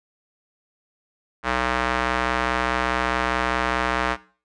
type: tone with band-pass filter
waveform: square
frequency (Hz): 62.4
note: B1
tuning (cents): +19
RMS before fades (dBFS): -23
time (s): 1.43-4.17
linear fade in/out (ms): 50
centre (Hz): 1400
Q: 1.3
effects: noise-tail reverb RT60 0.4 s tail -18 dB re dry + resampled to 22050 Hz